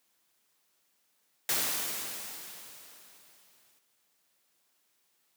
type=noise with exponential decay; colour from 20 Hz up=white; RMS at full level=-28 dBFS; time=1.49-3.79 s; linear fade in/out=2 ms; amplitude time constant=500 ms; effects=white hiss -73 dBFS RMS until 5.36 s + high-pass 150 Hz 12 dB/octave